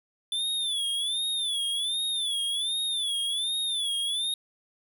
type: tone with vibrato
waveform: square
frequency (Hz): 3488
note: A7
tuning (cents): -16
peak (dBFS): -27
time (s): 0.32-4.34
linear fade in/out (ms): 2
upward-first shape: sine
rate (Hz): 1.3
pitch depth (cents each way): 120
effects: none